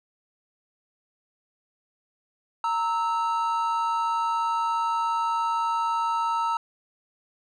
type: tone pair together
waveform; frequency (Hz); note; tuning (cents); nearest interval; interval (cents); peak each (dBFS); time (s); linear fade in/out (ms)
triangle; 924.2 / 1307; A#5 / E6; -15 / -15; tritone; 600; -23 / -25; 2.64-6.57; 2
effects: resampled to 22050 Hz